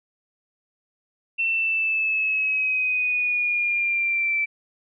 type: exponential sweep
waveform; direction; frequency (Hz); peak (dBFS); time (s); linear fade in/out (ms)
sine; down; 2700 to 2322; -20; 1.38-4.46; 20
effects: none

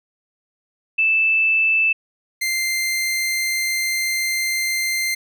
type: tone pair in turn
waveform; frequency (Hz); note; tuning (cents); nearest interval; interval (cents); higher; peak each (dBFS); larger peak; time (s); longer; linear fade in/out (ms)
sine / sawtooth; 2637 / 2089; E7 / C7; 0 / -3; major third; 403; first; -14 / -16; first; 0.98-1.93 / 2.41-5.15; second; 10
effects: none

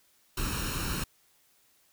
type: noise with comb filter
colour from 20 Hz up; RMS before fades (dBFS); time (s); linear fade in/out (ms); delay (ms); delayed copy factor
pink; -32; 0.37-1.04; 5; 0.73; +0.7
effects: white hiss -66 dBFS RMS until 1.92 s

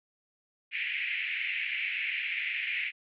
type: band-pass noise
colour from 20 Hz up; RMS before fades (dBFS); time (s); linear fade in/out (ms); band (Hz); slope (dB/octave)
white; -33; 0.71-2.92; 50; 2000 to 2600; 48
effects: none

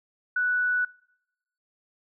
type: tone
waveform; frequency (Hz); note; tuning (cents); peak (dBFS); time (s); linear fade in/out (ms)
sine; 1480; F#6; 0; -22; 0.36-0.85; 5
effects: noise-tail reverb RT60 0.9 s tail -25 dB re dry

